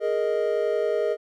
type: chord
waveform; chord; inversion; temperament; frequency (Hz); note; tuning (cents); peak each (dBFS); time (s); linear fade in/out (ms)
triangle; Ab suspended second; none; equal; 415.3 / 466.2 / 622.3; Ab4 / Bb4 / Eb5; 0 / 0 / 0; -24; 0-1.17; 50
effects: none